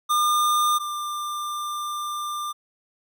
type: tone pair in turn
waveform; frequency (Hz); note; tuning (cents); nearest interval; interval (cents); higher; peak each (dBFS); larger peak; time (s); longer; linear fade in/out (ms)
square; 1207 / 1193.1; D6 / D6; +47 / +27; unison; 20; first; -19 / -28; first; 0.09-0.79 / 0.79-2.53; second; 20
effects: none